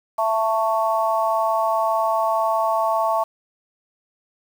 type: harmonic tone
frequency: 221.9 Hz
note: A3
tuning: 15 cents sharp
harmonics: 3 / 4 / 5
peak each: -21 / -22 / -23 dBFS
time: 0.18-3.24 s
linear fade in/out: 10 ms
effects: 7-bit